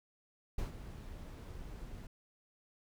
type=noise with ADSR envelope; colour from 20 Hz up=brown; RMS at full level=-36 dBFS; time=0.58-2.07 s; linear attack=6 ms; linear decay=120 ms; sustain=-11 dB; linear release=4 ms; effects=none